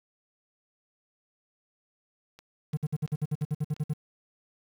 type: click train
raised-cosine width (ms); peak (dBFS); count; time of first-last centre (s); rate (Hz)
0.2; -32; 5; 2.39-3.765; 2.91
type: tone bursts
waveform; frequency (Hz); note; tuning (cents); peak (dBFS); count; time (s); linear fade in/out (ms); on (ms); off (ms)
triangle; 150.8; D3; +46; -23; 13; 2.73-3.936; 10; 42; 55
effects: 9-bit